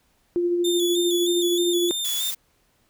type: tone with tremolo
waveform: sine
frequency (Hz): 349.2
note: F4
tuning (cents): 0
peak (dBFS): -18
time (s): 0.36-1.91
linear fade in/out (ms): 0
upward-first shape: sine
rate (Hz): 13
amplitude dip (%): 30
type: tone with vibrato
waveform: sawtooth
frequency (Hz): 3511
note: A7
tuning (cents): -4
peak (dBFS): -22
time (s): 0.64-2.31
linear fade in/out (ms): 10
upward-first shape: square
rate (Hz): 3.2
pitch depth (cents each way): 49
type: noise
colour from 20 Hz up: blue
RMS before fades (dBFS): -30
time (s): 2.04-2.35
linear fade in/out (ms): 10
effects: pink hiss -65 dBFS RMS until 2.89 s